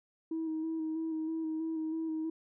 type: tone with vibrato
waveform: sine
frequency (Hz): 319.8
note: D#4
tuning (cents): +48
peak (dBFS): -31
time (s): 0.31-2.3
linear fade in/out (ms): 5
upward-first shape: square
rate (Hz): 3.1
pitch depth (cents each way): 20
effects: tanh soft clip ceiling -29 dBFS